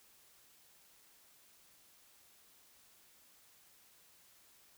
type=silence; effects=white hiss -65 dBFS RMS until 4.77 s